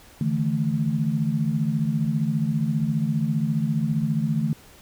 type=chord; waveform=sine; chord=D suspended second; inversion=none; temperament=equal with one note detuned; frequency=146.83 / 161.7 / 220 Hz; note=D3 / E3 / A3; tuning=0 / -33 / 0 cents; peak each=-25 dBFS; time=0.21-4.53 s; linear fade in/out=2 ms; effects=pink hiss -50 dBFS RMS until 4.81 s